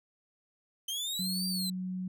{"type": "linear two-way sweep", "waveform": "sawtooth", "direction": "up then down", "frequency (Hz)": [3100, 4725, 3974], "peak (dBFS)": -30, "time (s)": [0.88, 1.7], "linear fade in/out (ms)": 5, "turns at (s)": 1.47}
{"type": "tone", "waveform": "sine", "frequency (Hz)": 184.5, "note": "F#3", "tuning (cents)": -5, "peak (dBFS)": -33, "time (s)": [1.19, 2.08], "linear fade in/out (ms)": 5}
{"effects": []}